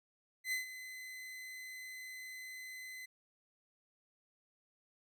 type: tone with ADSR envelope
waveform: 40% pulse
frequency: 2033 Hz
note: B6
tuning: 50 cents sharp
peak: -32 dBFS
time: 0.44-3.06 s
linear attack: 82 ms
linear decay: 130 ms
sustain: -13 dB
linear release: 10 ms
effects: none